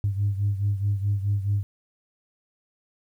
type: beating tone pair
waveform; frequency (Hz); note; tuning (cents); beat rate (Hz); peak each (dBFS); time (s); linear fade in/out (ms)
sine; 100 / 104.7; G2 / G#2; +35 / +15; 4.7; -22 / -27; 0.04-1.63; 0
effects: tanh soft clip ceiling -16 dBFS + 10-bit